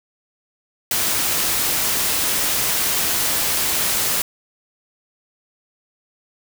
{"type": "noise", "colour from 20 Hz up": "white", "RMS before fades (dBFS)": -20, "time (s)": [0.91, 4.22], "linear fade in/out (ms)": 2, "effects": []}